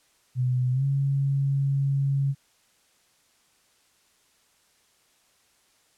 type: tone with pitch glide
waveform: sine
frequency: 126.1 to 138.31 Hz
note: B2 to C#3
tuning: +36 to -4 cents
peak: -21 dBFS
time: 0.35-2.35 s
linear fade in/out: 50 ms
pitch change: +160 cents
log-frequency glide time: 0.72-0.84 s
effects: white hiss -64 dBFS RMS until 5.97 s + low-pass 10000 Hz 12 dB/octave